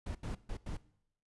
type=noise bursts at uneven times; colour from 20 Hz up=brown; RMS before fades=-39 dBFS; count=4; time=0.06-0.15 / 0.23-0.35 / 0.49-0.57 / 0.66-0.77 s; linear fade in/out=5 ms; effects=noise-tail reverb RT60 0.7 s tail -19 dB re dry + resampled to 24000 Hz